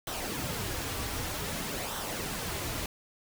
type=noise with flanger; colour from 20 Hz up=pink; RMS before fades=-35 dBFS; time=0.07-2.86 s; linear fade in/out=2 ms; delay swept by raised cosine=0.42 to 5.62 ms; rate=0.53 Hz; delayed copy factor=-0.5; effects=none